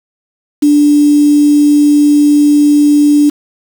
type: tone with quantisation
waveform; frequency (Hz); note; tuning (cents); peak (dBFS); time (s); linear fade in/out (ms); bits
sine; 293.3; D4; -2; -4; 0.62-3.3; 10; 4
effects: none